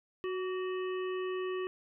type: harmonic tone with a mistuned harmonic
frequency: 370 Hz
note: F#4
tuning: in tune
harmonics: 1 / 3 / 5 / 7 / 8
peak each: -33 / -43 / -47 / -50 / -51 dBFS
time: 0.24-1.67 s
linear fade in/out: 0 ms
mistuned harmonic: 3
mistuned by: +48 cents
effects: none